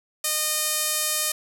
sawtooth tone with band-pass filter, 613 Hz, D#5, 26 cents flat, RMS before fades -25 dBFS, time 0.24-1.32 s, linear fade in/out 5 ms, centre 10000 Hz, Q 1.1, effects none

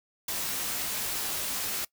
white noise with comb filter, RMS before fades -32 dBFS, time 0.28-1.85 s, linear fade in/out 5 ms, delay 17 ms, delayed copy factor -0.55, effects noise-tail reverb RT60 0.1 s tail -22 dB re dry

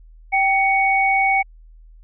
sine tone pair together, 778.6 / 2231 Hz, G5 / C#7, -12 / +11 cents, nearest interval octave + tritone, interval 1823 cents, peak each -17 dBFS, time 0.32-1.43 s, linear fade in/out 20 ms, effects added 40 Hz sine -42 dBFS peak until 2.03 s

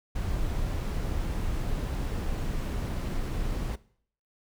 brown noise, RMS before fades -30 dBFS, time 0.15-3.76 s, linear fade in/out 10 ms, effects noise-tail reverb RT60 0.6 s tail -20 dB re dry

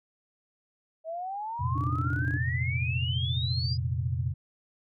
sine exponential sweep, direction up, 632 to 4978 Hz, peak -32 dBFS, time 1.04-3.78 s, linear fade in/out 50 ms
sine chord, F suspended fourth, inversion none, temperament just, 87.31 / 116.41 / 130.96 Hz, F2 / Bb2 / C3, 0 / -2 / +2 cents, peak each -31 dBFS, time 1.59-4.34 s, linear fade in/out 20 ms
sine tone with tremolo, 292.2 Hz, D4, 9 cents flat, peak -33 dBFS, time 1.75-2.39 s, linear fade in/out 10 ms, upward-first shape square, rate 17 Hz, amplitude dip 80%
effects none

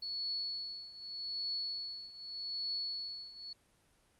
sine tone with tremolo, 4403 Hz, C#8, 13 cents flat, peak -34 dBFS, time 0.02-3.53 s, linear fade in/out 5 ms, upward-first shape triangle, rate 0.83 Hz, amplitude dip 85%, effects pink hiss -70 dBFS RMS until 4.19 s + Opus 24 kbps

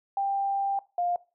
sine tone pair in turn, 791 / 703.9 Hz, G5 / F5, +15 / +13 cents, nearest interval major second, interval 202 cents, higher first, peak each -24 dBFS, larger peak neither, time 0.17-0.79 / 0.98-1.16 s, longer first, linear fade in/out 2 ms, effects noise-tail reverb RT60 0.3 s tail -20 dB re dry

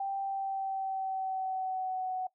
sine tone with pitch glide, 784 to 743.9 Hz, G5 to F#5, 0 to +9 cents, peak -31 dBFS, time 0-2.27 s, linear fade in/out 5 ms, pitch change -91 cents, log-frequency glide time 0.2-2.14 s, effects noise-tail reverb RT60 0.1 s tail -18 dB re dry

